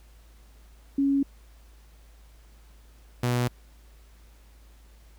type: tone pair in turn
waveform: sine / sawtooth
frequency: 277.2 / 122.34 Hz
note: C#4 / B2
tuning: 0 / -16 cents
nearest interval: octave + major second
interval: 1416 cents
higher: first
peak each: -20 / -19 dBFS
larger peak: second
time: 0.98-1.23 / 3.23-3.48 s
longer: neither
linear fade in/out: 5 ms
effects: added 54 Hz sine -50 dBFS peak until 5.18 s + pink hiss -61 dBFS RMS until 5.18 s